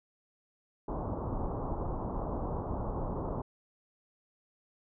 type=low-pass noise; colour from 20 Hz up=pink; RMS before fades=-35 dBFS; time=0.88-3.42 s; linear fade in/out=5 ms; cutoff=1100 Hz; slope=48 dB/octave; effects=none